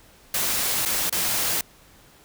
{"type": "noise with dropouts", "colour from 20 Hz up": "white", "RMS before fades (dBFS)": -24, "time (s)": [0.34, 1.61], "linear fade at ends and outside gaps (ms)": 2, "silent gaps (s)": [[0.852, 0.858], [1.096, 1.125]], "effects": ["pink hiss -53 dBFS RMS until 2.24 s"]}